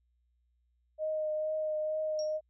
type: tone with vibrato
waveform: sine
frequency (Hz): 619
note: D#5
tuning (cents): -9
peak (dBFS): -30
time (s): 0.98-2.41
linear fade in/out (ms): 50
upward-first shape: triangle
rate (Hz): 2.2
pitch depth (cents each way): 17
type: tone with exponential decay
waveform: sine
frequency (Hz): 5588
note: F8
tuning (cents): 0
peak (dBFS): -38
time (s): 2.19-2.37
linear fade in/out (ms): 1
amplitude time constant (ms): 38
effects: added 60 Hz sine -70 dBFS peak until 2.49 s